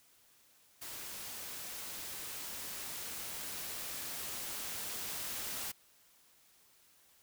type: noise with level ramp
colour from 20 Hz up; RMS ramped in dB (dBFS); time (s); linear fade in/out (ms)
white; -45 to -40; 0.81-5.72; 10
effects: white hiss -66 dBFS RMS until 7.22 s